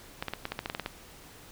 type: clicks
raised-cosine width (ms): 0.3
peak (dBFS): -16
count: 11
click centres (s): 0.225 / 0.283 / 0.336 / 0.454 / 0.52 / 0.591 / 0.659 / 0.699 / 0.749 / 0.797 / 0.861
effects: pink hiss -51 dBFS RMS until 1.51 s